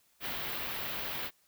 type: band-stop noise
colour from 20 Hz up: white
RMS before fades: -37 dBFS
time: 0.2-1.31 s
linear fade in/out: 50 ms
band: 3900 to 16000 Hz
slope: 24 dB/octave
effects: white hiss -69 dBFS RMS until 1.47 s